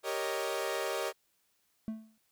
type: chord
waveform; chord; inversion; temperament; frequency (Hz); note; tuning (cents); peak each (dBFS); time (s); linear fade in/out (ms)
sawtooth; Eb dominant seventh; first; equal with one note detuned; 392 / 466.2 / 556 / 622.3; G4 / Bb4 / Db5 / Eb5; 0 / 0 / +5 / 0; -34; 0.03-1.13; 50
type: tone with exponential decay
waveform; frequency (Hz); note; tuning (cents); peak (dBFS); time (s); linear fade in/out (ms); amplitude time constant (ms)
triangle; 220; A3; 0; -29; 1.88-2.18; 0; 64
effects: white hiss -74 dBFS RMS until 2.31 s